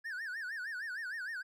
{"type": "tone with vibrato", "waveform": "triangle", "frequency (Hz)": 1642, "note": "G#6", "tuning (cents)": -20, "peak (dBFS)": -36, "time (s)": [0.04, 1.43], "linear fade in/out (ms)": 20, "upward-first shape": "sine", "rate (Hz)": 6.5, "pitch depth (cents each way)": 210, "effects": []}